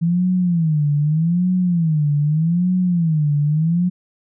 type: tone with vibrato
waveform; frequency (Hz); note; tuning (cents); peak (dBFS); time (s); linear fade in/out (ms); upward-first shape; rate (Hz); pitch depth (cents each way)
sine; 163.5; E3; -14; -14; 0.01-3.9; 20; sine; 0.82; 200
effects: none